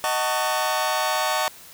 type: chord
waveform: sawtooth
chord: D# half-diminished seventh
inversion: none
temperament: just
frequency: 622.3 / 746.7 / 896 / 1120.1 Hz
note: D#5 / F#5 / A5 / C#6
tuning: 0 / +16 / +31 / +18 cents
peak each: -23 dBFS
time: 0.04-1.48 s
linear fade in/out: 0 ms
effects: white hiss -45 dBFS RMS until 1.73 s